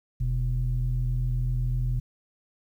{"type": "tone pair together", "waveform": "sine", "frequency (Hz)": [43.88, 123.9], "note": ["F1", "B2"], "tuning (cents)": [9, 6], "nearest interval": "octave + tritone", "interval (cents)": 1797, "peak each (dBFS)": -25, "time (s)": [0.2, 2], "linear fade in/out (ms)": 10, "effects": ["tanh soft clip ceiling -18 dBFS", "10-bit"]}